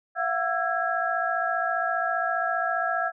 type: tone cluster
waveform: sine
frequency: 675 / 730 / 1336 / 1647 Hz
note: E5 / F#5 / E6 / G#6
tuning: +41 / -24 / +23 / -15 cents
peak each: -29 dBFS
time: 0.15-3.12 s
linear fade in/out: 50 ms
effects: none